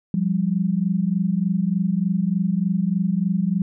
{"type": "tone pair together", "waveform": "sine", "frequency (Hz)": [174.61, 197.95], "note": ["F3", "G3"], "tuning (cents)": [0, 17], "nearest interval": "major second", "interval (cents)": 217, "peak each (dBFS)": -21, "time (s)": [0.14, 3.62], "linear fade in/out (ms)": 2, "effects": []}